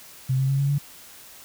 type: tone with pitch steps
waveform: sine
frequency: 130.81 / 133.71 / 136.68 / 139.71 / 142.81 Hz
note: C3 / C3 / C#3 / C#3 / D3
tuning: 0 / +38 / -24 / +14 / -48 cents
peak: -19 dBFS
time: 0.29-0.785 s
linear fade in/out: 10 ms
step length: 99 ms
effects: white hiss -46 dBFS RMS until 1.44 s